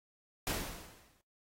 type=noise with exponential decay; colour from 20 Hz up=pink; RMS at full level=-33 dBFS; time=0.47-1.21 s; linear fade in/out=1 ms; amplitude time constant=160 ms; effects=noise-tail reverb RT60 0.2 s tail -20 dB re dry + AAC 48 kbps